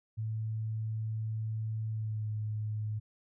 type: tone with pitch glide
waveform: sine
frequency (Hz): 110 to 107.24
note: A2 to A2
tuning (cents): 0 to -44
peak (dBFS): -32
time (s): 0.17-3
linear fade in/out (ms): 20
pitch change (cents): -44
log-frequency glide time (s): 1.91-2.27
effects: none